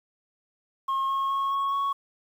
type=tone with pitch steps; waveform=sine; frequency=1078 / 1086.1 / 1094.3 / 1102.6 / 1110.9 Hz; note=C#6 / C#6 / C#6 / C#6 / C#6; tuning=-49 / -36 / -23 / -10 / +3 cents; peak=-21 dBFS; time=0.88-1.93 s; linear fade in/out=10 ms; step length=210 ms; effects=tanh soft clip ceiling -23 dBFS + 9-bit